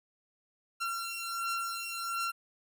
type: beating tone pair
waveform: sawtooth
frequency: 1366 / 1367.4 Hz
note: F6 / F6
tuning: -39 / -37 cents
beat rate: 1.4 Hz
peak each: -32 / -34 dBFS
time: 0.8-2.32 s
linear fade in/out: 20 ms
effects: none